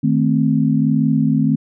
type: chord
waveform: sine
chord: A diminished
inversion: second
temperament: equal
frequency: 155.56 / 220 / 261.6 Hz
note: Eb3 / A3 / C4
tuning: 0 / 0 / 0 cents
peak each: -17 dBFS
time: 0.03-1.56 s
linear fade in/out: 10 ms
effects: none